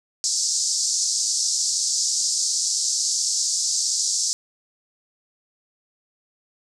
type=band-pass noise; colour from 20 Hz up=pink; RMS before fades=-23 dBFS; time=0.24-4.33 s; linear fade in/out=0 ms; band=4800 to 8000 Hz; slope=48 dB/octave; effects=none